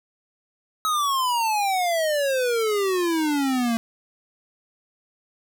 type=exponential sweep; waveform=square; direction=down; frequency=1286 to 225.4 Hz; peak=-21 dBFS; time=0.85-3.77 s; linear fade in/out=0 ms; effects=none